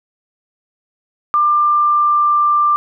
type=tone with pitch glide; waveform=sine; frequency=1192 to 1185.1 Hz; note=D6 to D6; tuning=+25 to +15 cents; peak=-10 dBFS; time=1.34-2.76 s; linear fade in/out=0 ms; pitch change=-10 cents; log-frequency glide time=1.48-2.37 s; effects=none